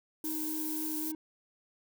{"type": "noise", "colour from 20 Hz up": "violet", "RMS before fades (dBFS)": -37, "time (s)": [0.24, 1.12], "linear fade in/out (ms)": 10}
{"type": "tone with vibrato", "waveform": "triangle", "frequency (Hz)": 311.1, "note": "D#4", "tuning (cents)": 0, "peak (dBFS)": -34, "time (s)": [0.24, 1.15], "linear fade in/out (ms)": 2, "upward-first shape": "sine", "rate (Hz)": 3.8, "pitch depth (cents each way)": 8}
{"effects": []}